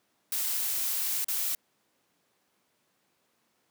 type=noise with dropouts; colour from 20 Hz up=blue; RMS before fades=-30 dBFS; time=0.32-1.55 s; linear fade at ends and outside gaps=2 ms; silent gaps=1.245-1.283 s; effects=pink hiss -72 dBFS RMS until 3.7 s + high-pass 200 Hz 12 dB/octave

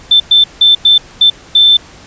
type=tone bursts at uneven times; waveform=sine; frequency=3544 Hz; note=A7; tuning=12 cents sharp; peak=-3 dBFS; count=6; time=0.11-0.2 / 0.31-0.44 / 0.61-0.75 / 0.85-0.98 / 1.21-1.3 / 1.55-1.77 s; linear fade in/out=5 ms; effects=pink hiss -37 dBFS RMS until 2.06 s + resampled to 16000 Hz

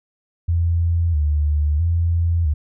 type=tone with vibrato; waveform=sine; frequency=79.4 Hz; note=D#2; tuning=36 cents sharp; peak=-15 dBFS; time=0.48-2.54 s; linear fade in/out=10 ms; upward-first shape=square; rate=0.76 Hz; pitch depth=110 cents each way; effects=none

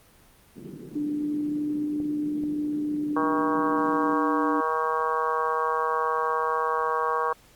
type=band-pass noise; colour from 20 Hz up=white; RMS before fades=-41 dBFS; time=0.55-4.15 s; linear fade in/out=20 ms; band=140 to 400 Hz; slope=48 dB/octave
type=tone with pitch glide; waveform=sine; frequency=295.8 to 297.9 Hz; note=D4 to D4; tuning=+13 to +25 cents; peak=-25 dBFS; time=0.95-4.61 s; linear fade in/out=10 ms; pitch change=+12 cents; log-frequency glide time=1.07-1.7 s
type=clicks; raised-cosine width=2 ms; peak=-27 dBFS; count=2; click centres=2.002 / 2.437 s
type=harmonic tone; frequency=158.9 Hz; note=D#3; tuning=37 cents sharp; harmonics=3 / 4 / 5 / 6 / 7 / 8 / 9 / 10; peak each=-29 / -36 / -34 / -30 / -26 / -37 / -40 / -37 dBFS; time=3.16-7.33 s; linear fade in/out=5 ms
effects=pink hiss -56 dBFS RMS until 7.55 s + Opus 32 kbps

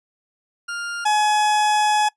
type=tone pair in turn; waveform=40% pulse; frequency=1404 / 845.2 Hz; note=F6 / G#5; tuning=+9 / +30 cents; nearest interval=major sixth; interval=879 cents; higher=first; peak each=-25 / -15 dBFS; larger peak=second; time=0.68-1.05 / 1.05-2.09 s; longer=second; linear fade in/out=10 ms; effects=noise-tail reverb RT60 0.1 s tail -21 dB re dry + resampled to 22050 Hz

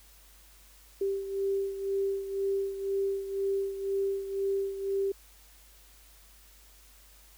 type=beating tone pair; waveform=sine; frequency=392 / 394 Hz; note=G4 / G4; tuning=0 / +9 cents; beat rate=2 Hz; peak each=-29 / -35 dBFS; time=1.01-5.12 s; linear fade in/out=5 ms; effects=added 50 Hz sine -57 dBFS peak until 7.37 s + white hiss -58 dBFS RMS until 7.37 s

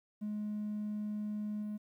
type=tone with level steps; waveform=triangle; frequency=210.3 Hz; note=G#3; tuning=22 cents sharp; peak=-32 / -34 dBFS; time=0.21-1.78 s; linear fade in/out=20 ms; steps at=1.62 s; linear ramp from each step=10 ms; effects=tanh soft clip ceiling -31 dBFS + 12-bit

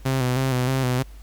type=tone with vibrato; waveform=sawtooth; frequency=129.1 Hz; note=C3; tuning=23 cents flat; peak=-16 dBFS; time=0.05-1.03 s; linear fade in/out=10 ms; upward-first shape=square; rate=3.2 Hz; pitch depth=45 cents each way; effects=added 50 Hz sine -39 dBFS peak until 1.22 s + pink hiss -54 dBFS RMS until 1.22 s

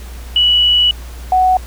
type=tone pair in turn; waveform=sine; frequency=2944 / 743 Hz; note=F#7 / F#5; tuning=-9 / +7 cents; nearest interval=2 octaves; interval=2384 cents; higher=first; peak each=-8 dBFS; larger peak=neither; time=0.36-0.91 / 1.32-1.57 s; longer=first; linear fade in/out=2 ms; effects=added 60 Hz sine -27 dBFS peak until 1.66 s + pink hiss -38 dBFS RMS until 1.66 s

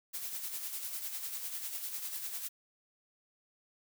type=noise with tremolo; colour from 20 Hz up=blue; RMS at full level=-38 dBFS; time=0.13-2.49 s; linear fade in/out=20 ms; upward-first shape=sine; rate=10 Hz; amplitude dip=50%; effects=none

